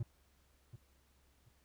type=tone with echo; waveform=triangle; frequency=116.54 Hz; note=A#2; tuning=in tune; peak=-32 dBFS; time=0-0.03 s; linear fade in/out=5 ms; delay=730 ms; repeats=2; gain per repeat=-13 dB; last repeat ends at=1.49 s; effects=added 67 Hz sine -70 dBFS peak until 1.64 s + pink hiss -73 dBFS RMS until 1.64 s